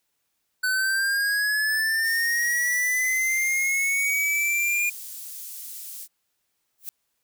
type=linear sweep; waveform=square; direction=up; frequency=1500 to 2426 Hz; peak=-22 dBFS; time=0.63-4.9 s; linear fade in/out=10 ms
type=high-pass noise; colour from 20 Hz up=pink; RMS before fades=-38 dBFS; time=2.02-6.08 s; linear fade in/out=50 ms; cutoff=9300 Hz; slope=12 dB/octave
type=noise with exponential growth; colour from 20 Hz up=violet; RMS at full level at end=-30 dBFS; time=6.78-6.89 s; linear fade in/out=0 ms; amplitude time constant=23 ms
effects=white hiss -75 dBFS RMS until 7.23 s